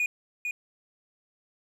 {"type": "tone with echo", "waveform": "triangle", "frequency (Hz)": 2456, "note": "D#7", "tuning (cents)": -23, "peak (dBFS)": -22, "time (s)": [0, 0.06], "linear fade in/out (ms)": 2, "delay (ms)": 450, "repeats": 1, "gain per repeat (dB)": -5, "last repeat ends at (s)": 0.51, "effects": []}